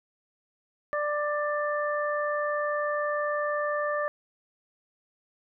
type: harmonic tone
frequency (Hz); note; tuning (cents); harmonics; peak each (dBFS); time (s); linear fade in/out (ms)
591; D5; +11; 1 / 2 / 3; -28 / -31 / -33; 0.93-4.08; 0
effects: none